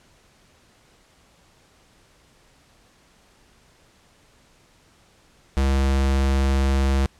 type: tone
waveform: square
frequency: 67.6 Hz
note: C#2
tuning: 43 cents flat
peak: -18 dBFS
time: 5.57-7.06 s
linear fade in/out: 0 ms
effects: pink hiss -57 dBFS RMS until 7.19 s + low-pass 9000 Hz 12 dB/octave